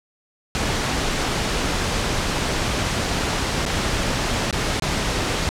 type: noise with dropouts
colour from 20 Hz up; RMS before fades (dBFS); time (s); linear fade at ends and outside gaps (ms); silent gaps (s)
pink; -22; 0.55-5.49; 0; 3.653-3.662 / 4.51-4.527 / 4.798-4.822
effects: low-pass 7000 Hz 12 dB/octave